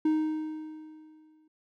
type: tone with exponential decay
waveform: triangle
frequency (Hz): 311.1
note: D#4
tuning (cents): 0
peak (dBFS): -19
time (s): 0.05-1.48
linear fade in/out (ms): 5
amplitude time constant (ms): 310
effects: none